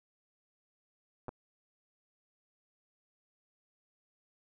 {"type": "clicks", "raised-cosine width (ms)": 1, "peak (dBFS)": -27, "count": 2, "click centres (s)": [1.283, 1.291], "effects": []}